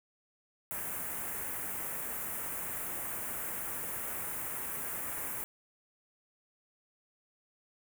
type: band-stop noise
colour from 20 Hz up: white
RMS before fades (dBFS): -38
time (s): 0.71-5.44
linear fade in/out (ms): 0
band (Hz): 2200 to 8800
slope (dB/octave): 24
effects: none